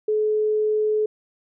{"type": "tone", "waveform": "sine", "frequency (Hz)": 428, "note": "A4", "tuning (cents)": -48, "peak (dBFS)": -18, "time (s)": [0.08, 1.06], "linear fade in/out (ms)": 5, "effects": []}